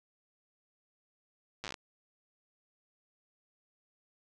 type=slowing click train; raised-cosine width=0.2 ms; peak=-22 dBFS; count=9; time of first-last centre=1.64-1.742 s; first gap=8 ms; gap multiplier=1.13; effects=resampled to 24000 Hz